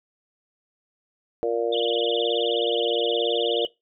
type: harmonic tone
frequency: 116.8 Hz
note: A#2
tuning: 4 cents sharp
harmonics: 3 / 4 / 5 / 6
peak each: -29 / -23 / -28 / -33 dBFS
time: 1.43-3.65 s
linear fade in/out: 0 ms
type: tone with vibrato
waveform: sine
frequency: 3248 Hz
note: G#7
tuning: 39 cents flat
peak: -26 dBFS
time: 1.72-3.67 s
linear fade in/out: 10 ms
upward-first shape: sine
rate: 19 Hz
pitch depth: 200 cents each way
effects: noise-tail reverb RT60 0.2 s tail -21 dB re dry